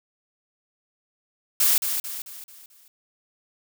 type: noise with echo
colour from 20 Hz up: blue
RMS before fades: -19 dBFS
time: 1.6-1.78 s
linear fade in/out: 2 ms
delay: 220 ms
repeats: 5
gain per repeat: -7 dB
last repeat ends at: 2.88 s
effects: none